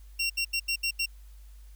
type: tone bursts at uneven times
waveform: 25% pulse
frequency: 2743 Hz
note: F7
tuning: 32 cents flat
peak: -22 dBFS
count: 6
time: 0.19-0.3 / 0.37-0.45 / 0.53-0.6 / 0.68-0.76 / 0.83-0.91 / 0.99-1.06 s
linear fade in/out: 10 ms
effects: added 50 Hz sine -46 dBFS peak until 1.75 s + white hiss -64 dBFS RMS until 1.75 s